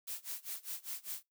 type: noise with tremolo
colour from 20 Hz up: blue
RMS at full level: -40 dBFS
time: 0.07-1.23 s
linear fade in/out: 10 ms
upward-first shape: sine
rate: 5 Hz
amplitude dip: 95%
effects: noise-tail reverb RT60 0.2 s tail -26 dB re dry